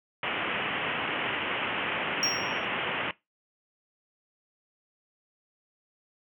white low-pass noise, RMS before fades -31 dBFS, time 0.23-3.11 s, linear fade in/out 2 ms, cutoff 3100 Hz, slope 96 dB/octave
triangle tone with exponential decay, 5588 Hz, F8, in tune, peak -21 dBFS, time 2.23-2.65 s, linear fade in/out 1 ms, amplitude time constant 91 ms
effects noise-tail reverb RT60 0.2 s tail -20 dB re dry + high-pass 150 Hz 12 dB/octave

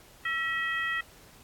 harmonic tone with a mistuned harmonic, 640 Hz, D#5, 49 cents sharp, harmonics 2 / 3 / 4 / 5, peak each -35 / -29 / -38 / -40 dBFS, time 0.25-1.01 s, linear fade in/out 5 ms, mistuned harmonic 2, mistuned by +71 cents, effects pink hiss -55 dBFS RMS until 1.43 s + AAC 64 kbps

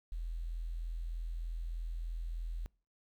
sine tone with quantisation, 41.63 Hz, E1, 18 cents sharp, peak -36 dBFS, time 0.12-2.66 s, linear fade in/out 0 ms, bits 11, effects noise-tail reverb RT60 0.4 s tail -26 dB re dry

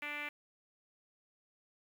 5% pulse tone with low-pass filter, 293.7 Hz, D4, in tune, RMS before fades -41 dBFS, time 0.02-0.29 s, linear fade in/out 5 ms, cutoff 2300 Hz, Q 4.4, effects 10-bit

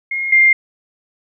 sine tone pair in turn, 2143 / 2109 Hz, C7 / C7, +41 / +13 cents, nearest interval unison, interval 28 cents, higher first, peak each -18 / -7 dBFS, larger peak second, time 0.11-0.32 / 0.32-0.53 s, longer neither, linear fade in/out 5 ms, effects none

